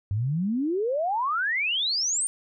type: exponential sweep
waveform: sine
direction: up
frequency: 95.3 to 9130 Hz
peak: -23 dBFS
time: 0.11-2.27 s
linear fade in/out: 0 ms
effects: none